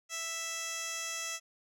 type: tone with band-pass filter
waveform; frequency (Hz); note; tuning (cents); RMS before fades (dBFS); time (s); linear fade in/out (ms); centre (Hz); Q
15% pulse; 659.3; E5; 0; -38; 0.09-1.4; 50; 5800; 1.3
effects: none